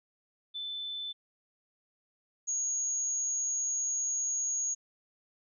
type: tone pair in turn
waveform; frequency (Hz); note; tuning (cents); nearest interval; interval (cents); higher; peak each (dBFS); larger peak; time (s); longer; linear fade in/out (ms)
sine; 3520 / 6645; A7 / G#8; 0 / 0; major seventh; 1100; second; -35 / -29; second; 0.54-1.13 / 2.47-4.75; second; 20
effects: none